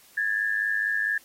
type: tone pair together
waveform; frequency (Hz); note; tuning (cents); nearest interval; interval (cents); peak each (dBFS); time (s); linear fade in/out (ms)
sine; 1661.2 / 1765.6; G#6 / A6; 0 / +5; minor second; 105; -26; 0.17-1.18; 5
effects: white hiss -55 dBFS RMS until 1.24 s + AAC 48 kbps